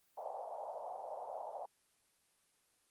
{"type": "band-pass noise", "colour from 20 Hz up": "white", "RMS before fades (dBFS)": -45, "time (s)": [0.17, 1.66], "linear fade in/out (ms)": 5, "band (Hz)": [550, 850], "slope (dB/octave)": 48, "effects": ["white hiss -74 dBFS RMS until 2.9 s", "Opus 24 kbps"]}